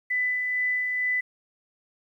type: tone with tremolo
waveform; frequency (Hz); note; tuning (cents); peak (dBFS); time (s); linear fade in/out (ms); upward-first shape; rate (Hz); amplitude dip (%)
sine; 1997; B6; +19; -22; 0.1-1.21; 10; sine; 2.2; 30
effects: 10-bit